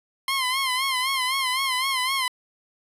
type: tone with vibrato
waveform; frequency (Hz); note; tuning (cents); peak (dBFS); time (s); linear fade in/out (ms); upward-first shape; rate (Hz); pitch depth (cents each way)
15% pulse; 1046.5; C6; 0; -16; 0.28-2.28; 2; sine; 3.9; 79
effects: resampled to 32000 Hz